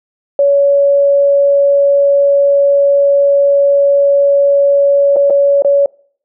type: tone with dropouts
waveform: sine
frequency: 563 Hz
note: C#5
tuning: 27 cents sharp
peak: -6 dBFS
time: 0.39-5.86 s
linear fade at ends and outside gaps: 2 ms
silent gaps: 5.161-5.166 / 5.3-5.305 / 5.622-5.647 s
effects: noise-tail reverb RT60 0.6 s tail -26 dB re dry